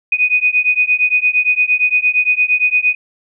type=beating tone pair; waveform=sine; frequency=2484 / 2492.7 Hz; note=D#7 / D#7; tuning=-3 / +3 cents; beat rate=8.7 Hz; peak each=-14 dBFS; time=0.12-2.95 s; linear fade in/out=5 ms; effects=none